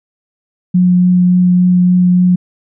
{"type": "tone with vibrato", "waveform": "sine", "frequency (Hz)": 180, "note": "F#3", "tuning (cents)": -47, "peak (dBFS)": -6, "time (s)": [0.74, 2.36], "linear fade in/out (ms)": 10, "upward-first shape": "triangle", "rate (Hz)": 3.5, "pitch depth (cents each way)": 10, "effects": []}